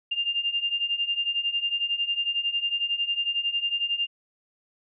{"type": "beating tone pair", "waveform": "sine", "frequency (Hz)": [2794, 2805], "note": ["F7", "F7"], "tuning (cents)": [0, 7], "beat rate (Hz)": 11, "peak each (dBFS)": [-29, -26], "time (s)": [0.11, 4.07], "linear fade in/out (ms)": 10, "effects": []}